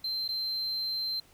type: tone with dropouts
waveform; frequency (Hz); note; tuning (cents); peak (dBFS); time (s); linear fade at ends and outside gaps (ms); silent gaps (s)
sine; 4120; C8; -28; -27; 0.04-1.2; 5; 0.279-0.288
effects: tanh soft clip ceiling -29 dBFS + pink hiss -60 dBFS RMS until 1.33 s